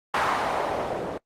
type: noise with low-pass filter sweep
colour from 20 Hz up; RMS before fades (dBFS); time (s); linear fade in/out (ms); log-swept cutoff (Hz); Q
blue; -26; 0.14-1.18; 5; 1200 to 460; 1.6
effects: noise-tail reverb RT60 0.1 s tail -24 dB re dry + Opus 24 kbps